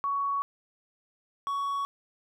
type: tone pair in turn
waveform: sine / triangle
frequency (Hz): 1119 / 1119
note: C#6 / C#6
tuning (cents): +16 / +16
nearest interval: unison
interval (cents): 0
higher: neither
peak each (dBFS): -26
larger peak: neither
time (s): 0.04-0.42 / 1.47-1.85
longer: neither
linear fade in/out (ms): 0
effects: none